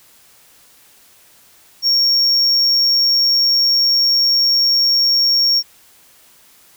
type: tone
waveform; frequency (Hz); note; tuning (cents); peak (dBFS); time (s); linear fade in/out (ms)
triangle; 5530; F8; -18; -10; 1.82-5.63; 50
effects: white hiss -49 dBFS RMS until 6.76 s